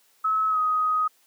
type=tone with pitch glide; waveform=sine; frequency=1291 to 1254.2 Hz; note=E6 to D#6; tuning=-37 to +13 cents; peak=-20 dBFS; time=0.24-1.08 s; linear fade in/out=10 ms; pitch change=-50 cents; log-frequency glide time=0.49-0.59 s; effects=white hiss -62 dBFS RMS until 1.26 s + high-pass 300 Hz 12 dB/octave